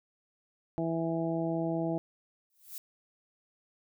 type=harmonic tone; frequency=164.81 Hz; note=E3; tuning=in tune; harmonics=1 / 2 / 3 / 4 / 5; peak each=-34 / -32 / -40 / -35 / -42 dBFS; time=0.78-1.98 s; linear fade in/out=0 ms
type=noise with exponential growth; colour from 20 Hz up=violet; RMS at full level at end=-38 dBFS; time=2.5-2.78 s; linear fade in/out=1 ms; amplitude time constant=59 ms
effects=none